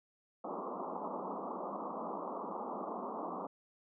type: band-pass noise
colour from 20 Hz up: white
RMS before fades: -41 dBFS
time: 0.44-3.47 s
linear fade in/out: 5 ms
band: 180 to 1200 Hz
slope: 96 dB/octave
effects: none